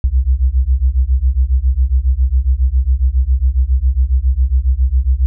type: beating tone pair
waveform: sine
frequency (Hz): 60.8 / 68.1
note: B1 / C#2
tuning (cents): -26 / -30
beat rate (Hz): 7.3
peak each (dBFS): -13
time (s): 0.04-5.26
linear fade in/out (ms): 0
effects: none

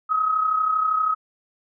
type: tone pair together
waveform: sine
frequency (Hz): 1267.4 / 1300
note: D#6 / E6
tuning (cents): +32 / -24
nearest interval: unison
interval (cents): 44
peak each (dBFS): -19 / -27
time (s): 0.09-1.15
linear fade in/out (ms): 20
effects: none

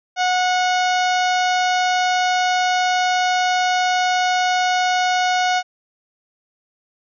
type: harmonic tone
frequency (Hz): 731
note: F#5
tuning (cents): -21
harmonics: 1 / 2 / 3 / 4 / 5 / 6 / 7 / 8 / 9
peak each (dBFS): -17 / -23 / -27 / -29 / -31 / -33 / -34 / -35 / -36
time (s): 0.16-5.63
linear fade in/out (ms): 50
effects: none

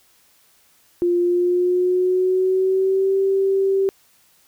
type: tone with pitch glide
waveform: sine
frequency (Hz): 350 to 388.3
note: F4 to G4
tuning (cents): +4 to -16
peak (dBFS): -15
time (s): 1.02-3.89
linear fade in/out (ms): 0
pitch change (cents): +180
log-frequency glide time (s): 1.19-3.17
effects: white hiss -57 dBFS RMS until 4.47 s

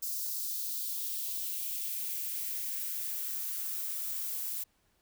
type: noise with high-pass filter sweep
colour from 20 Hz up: violet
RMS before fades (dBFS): -36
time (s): 0.02-4.64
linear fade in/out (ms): 10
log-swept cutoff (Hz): 5200 to 800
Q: 1.8
effects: pink hiss -72 dBFS RMS until 5.01 s

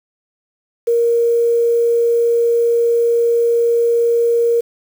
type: tone with quantisation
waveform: sine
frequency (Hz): 468.7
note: A#4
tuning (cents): +9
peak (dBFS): -11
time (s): 0.87-4.61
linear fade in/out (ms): 10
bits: 6
effects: none

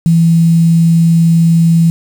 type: tone with quantisation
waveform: sine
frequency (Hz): 166.3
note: E3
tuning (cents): +16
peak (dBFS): -5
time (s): 0.06-1.9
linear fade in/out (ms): 0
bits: 5
effects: none

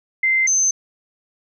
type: tone pair in turn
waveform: sine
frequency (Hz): 2080 / 6210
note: C7 / G8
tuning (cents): -11 / -17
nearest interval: octave + perfect fifth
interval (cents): 1894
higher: second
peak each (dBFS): -14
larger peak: neither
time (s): 0.23-0.47 / 0.47-0.71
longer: neither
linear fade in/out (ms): 5
effects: none

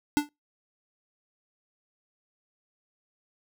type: tone with exponential decay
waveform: square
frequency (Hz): 293.7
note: D4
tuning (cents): 0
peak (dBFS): -17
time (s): 0.17-0.29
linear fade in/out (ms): 0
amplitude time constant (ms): 26
effects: noise-tail reverb RT60 0.2 s tail -26 dB re dry

